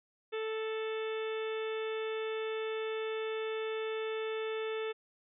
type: harmonic tone with a mistuned harmonic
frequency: 440 Hz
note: A4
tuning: in tune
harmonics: 1 / 2 / 3 / 4 / 5 / 6 / 7 / 8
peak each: -34 / -49 / -46 / -48 / -49 / -48 / -54 / -50 dBFS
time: 0.32-4.93 s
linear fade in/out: 20 ms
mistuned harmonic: 7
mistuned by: -28 cents
effects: none